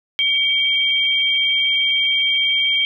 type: tone pair together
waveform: sine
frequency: 2271 / 3184 Hz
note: C#7 / G7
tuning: +41 / +26 cents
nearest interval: tritone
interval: 585 cents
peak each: -20 / -16 dBFS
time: 0.19-2.85 s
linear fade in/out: 0 ms
effects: none